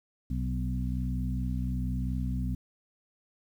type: harmonic tone with a mistuned harmonic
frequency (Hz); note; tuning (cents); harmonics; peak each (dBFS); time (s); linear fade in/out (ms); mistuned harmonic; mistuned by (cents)
62.7; B1; +27; 1 / 2 / 3 / 4; -31 / -34 / -36 / -37; 0.3-2.55; 5; 2; +22
effects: 10-bit